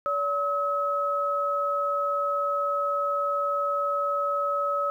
sine tone pair together, 572 / 1284.1 Hz, D5 / E6, -46 / -46 cents, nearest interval octave + major second, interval 1400 cents, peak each -28 / -25 dBFS, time 0.06-4.9 s, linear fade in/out 0 ms, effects 10-bit

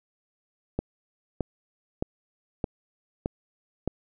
click train, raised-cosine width 2 ms, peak -13 dBFS, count 6, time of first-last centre 0.79-3.876 s, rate 1.62 Hz, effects none

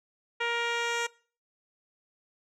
10% pulse tone with low-pass filter sweep, 470 Hz, A#4, 14 cents sharp, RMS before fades -30 dBFS, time 0.4-1.07 s, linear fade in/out 10 ms, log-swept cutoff 2900 to 6800 Hz, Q 1.2, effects noise-tail reverb RT60 0.4 s tail -22 dB re dry

